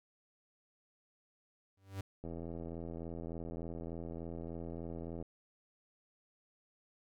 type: tone with exponential growth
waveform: 45% pulse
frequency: 97.1 Hz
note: G2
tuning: 16 cents flat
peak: -36 dBFS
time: 1.77-2.01 s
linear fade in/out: 5 ms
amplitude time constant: 52 ms
type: click train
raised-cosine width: 2 ms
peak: -31 dBFS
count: 250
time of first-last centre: 2.24-5.226 s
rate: 83.4 Hz
effects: none